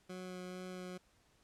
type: tone with vibrato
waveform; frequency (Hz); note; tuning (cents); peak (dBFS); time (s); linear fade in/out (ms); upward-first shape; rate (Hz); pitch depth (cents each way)
20% pulse; 182.8; F#3; -21; -39; 0.09-0.98; 10; sine; 2.2; 10
effects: pink hiss -71 dBFS RMS until 1.43 s + low-pass 10000 Hz 12 dB/octave